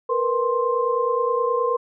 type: tone cluster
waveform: sine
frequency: 465.7 / 495.2 / 1051 Hz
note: A#4 / B4 / C6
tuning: -2 / +5 / +7 cents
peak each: -23 dBFS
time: 0.09-1.77 s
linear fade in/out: 10 ms
effects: none